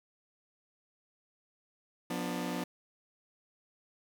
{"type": "chord", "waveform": "sawtooth", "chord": "B diminished", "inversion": "second", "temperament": "just", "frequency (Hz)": [177.8, 246.9, 296.3], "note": ["F3", "B3", "D4"], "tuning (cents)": [31, 0, 15], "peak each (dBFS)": [-34, -34, -35], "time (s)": [2.1, 2.64], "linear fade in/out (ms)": 5, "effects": ["10-bit"]}